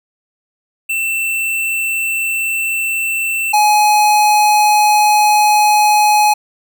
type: tone pair in turn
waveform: square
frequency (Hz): 2679 / 841.6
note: E7 / G#5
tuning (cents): +27 / +23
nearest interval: octave + minor sixth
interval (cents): 2004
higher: first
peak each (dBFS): -16 / -9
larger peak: second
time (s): 0.89-3.53 / 3.53-6.34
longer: second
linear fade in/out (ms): 10
effects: none